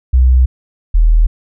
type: tone pair in turn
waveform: sine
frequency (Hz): 63.3 / 40.03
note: B1 / D#1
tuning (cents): +43 / +50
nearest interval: minor sixth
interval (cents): 793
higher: first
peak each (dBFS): -5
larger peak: neither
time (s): 0.13-0.46 / 0.94-1.27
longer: neither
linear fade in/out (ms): 10
effects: none